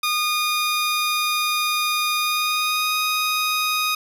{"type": "tone with pitch glide", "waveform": "15% pulse", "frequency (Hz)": [1224, 1246.8], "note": ["D#6", "D#6"], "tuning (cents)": [-29, 3], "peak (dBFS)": -13, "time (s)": [0.03, 3.95], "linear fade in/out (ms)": 5, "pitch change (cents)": 32, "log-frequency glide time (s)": [2.18, 2.99], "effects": []}